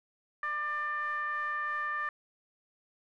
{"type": "ring-modulated tone", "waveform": "triangle", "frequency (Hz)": 297.7, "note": "D4", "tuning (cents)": 24, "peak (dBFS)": -26, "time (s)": [0.43, 2.09], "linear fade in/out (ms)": 2, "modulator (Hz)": 1490, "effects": []}